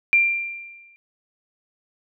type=tone with exponential decay; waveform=sine; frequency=2375 Hz; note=D7; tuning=19 cents sharp; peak=-11 dBFS; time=0.13-0.96 s; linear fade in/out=0 ms; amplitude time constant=180 ms; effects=none